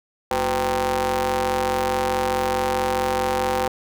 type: ring-modulated tone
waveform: sawtooth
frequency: 138.59 Hz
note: C#3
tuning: in tune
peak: -13 dBFS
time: 0.31-3.68 s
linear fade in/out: 0 ms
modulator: 646 Hz
effects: none